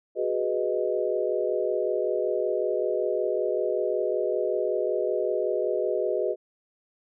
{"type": "chord", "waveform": "sine", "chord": "G# minor seventh", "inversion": "third", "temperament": "equal", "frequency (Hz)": [370, 415.3, 493.9, 622.3], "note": ["F#4", "G#4", "B4", "D#5"], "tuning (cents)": [0, 0, 0, 0], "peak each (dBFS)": -29, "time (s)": [0.15, 6.36], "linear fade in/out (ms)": 50, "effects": []}